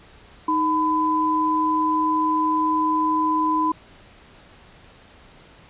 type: tone pair together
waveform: sine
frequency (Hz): 312.1 / 1004.7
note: D#4 / B5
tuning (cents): +5 / +29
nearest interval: octave + minor sixth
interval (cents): 2024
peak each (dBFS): -23 / -19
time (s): 0.48-3.72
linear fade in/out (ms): 5
effects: pink hiss -49 dBFS RMS until 5.69 s + resampled to 8000 Hz